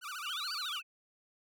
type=tone with vibrato; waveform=sawtooth; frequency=1318.5 Hz; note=E6; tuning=in tune; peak=-36 dBFS; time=0.01-0.82 s; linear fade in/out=50 ms; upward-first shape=sine; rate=14 Hz; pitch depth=240 cents each way
type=linear two-way sweep; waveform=sine; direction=up then down; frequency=2484 to 4699 to 2484 Hz; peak=-37 dBFS; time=0.22-0.83 s; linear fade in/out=50 ms; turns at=0.53 s
effects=none